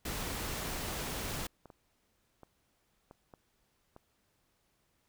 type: noise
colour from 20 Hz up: pink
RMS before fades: -38 dBFS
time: 0.05-1.47 s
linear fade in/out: 5 ms
type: clicks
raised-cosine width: 1 ms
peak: -37 dBFS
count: 6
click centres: 1.657 / 1.702 / 2.433 / 3.111 / 3.338 / 3.964 s
effects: pink hiss -75 dBFS RMS until 5.08 s